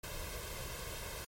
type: noise with comb filter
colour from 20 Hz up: pink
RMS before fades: -43 dBFS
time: 0.03-1.25 s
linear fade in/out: 10 ms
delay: 1.9 ms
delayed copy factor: +0.65
effects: MP3 64 kbps